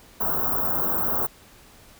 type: band-stop noise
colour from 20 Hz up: white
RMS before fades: -24 dBFS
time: 0.2-1.27 s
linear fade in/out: 10 ms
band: 1400 to 15000 Hz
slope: 48 dB/octave
effects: pink hiss -51 dBFS RMS until 1.99 s